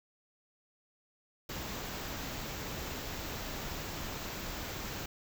pink band-stop noise, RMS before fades -40 dBFS, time 1.49-5.06 s, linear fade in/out 5 ms, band 7800 to 12000 Hz, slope 96 dB/octave, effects none

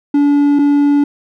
triangle tone pair in turn, 287.4 / 287.4 Hz, D4 / D4, -37 / -37 cents, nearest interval unison, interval 0 cents, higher neither, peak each -6 dBFS, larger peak neither, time 0.14-0.59 / 0.59-1.04 s, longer neither, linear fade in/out 5 ms, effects none

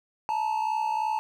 triangle tone pair together, 869.3 / 932.3 Hz, A5 / A#5, -21 / 0 cents, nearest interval minor second, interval 121 cents, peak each -24 / -29 dBFS, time 0.29-1.19 s, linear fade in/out 0 ms, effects none

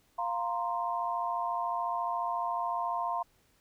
sine chord, F suspended fourth, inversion none, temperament equal, 698.5 / 932.3 / 1046.5 Hz, F5 / Bb5 / C6, 0 / 0 / 0 cents, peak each -34 dBFS, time 0.18-3.23 s, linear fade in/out 10 ms, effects pink hiss -68 dBFS RMS until 3.6 s

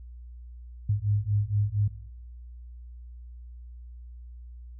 sine beating tone pair, 101.3 / 105.6 Hz, G#2 / G#2, -43 / +29 cents, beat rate 4.3 Hz, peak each -26 dBFS, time 0.89-1.88 s, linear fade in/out 5 ms, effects noise-tail reverb RT60 0.9 s tail -21 dB re dry + added 60 Hz sine -41 dBFS peak until 4.79 s

